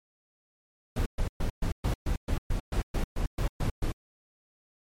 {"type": "noise bursts", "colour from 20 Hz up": "brown", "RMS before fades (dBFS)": -27, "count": 14, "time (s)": [0.96, 3.92], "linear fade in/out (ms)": 5, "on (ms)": 100, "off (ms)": 120, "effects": ["MP3 64 kbps"]}